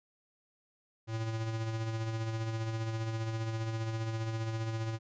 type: tone with tremolo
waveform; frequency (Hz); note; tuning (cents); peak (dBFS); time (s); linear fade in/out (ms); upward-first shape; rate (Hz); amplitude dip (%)
square; 112.1; A2; +33; -32; 1.07-4.99; 50; sine; 15; 40
effects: resampled to 16000 Hz